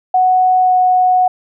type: tone with pitch glide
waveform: sine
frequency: 740 to 735.3 Hz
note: F#5 to F#5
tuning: 0 to -11 cents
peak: -8 dBFS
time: 0.14-1.28 s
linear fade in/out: 5 ms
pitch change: -11 cents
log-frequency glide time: 0.6-0.74 s
effects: none